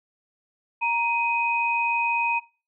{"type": "tone pair together", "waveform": "sine", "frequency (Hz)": [936, 2507], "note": ["A#5", "D#7"], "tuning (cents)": [7, 12], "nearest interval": "octave + perfect fourth", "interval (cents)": 1705, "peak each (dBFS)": -24, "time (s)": [0.81, 2.4], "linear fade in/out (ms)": 20, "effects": ["noise-tail reverb RT60 0.3 s tail -18 dB re dry"]}